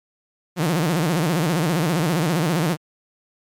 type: tone with vibrato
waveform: sawtooth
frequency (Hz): 164.6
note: E3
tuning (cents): -2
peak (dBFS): -14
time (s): 0.56-2.77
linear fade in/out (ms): 50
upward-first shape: sine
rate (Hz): 15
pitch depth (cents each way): 190
effects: MP3 96 kbps